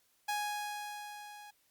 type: tone with level ramp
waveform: sawtooth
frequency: 830.6 Hz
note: G#5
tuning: in tune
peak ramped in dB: -28 to -46 dBFS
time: 0.28-1.51 s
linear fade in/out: 10 ms
effects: white hiss -72 dBFS RMS until 1.7 s + Opus 48 kbps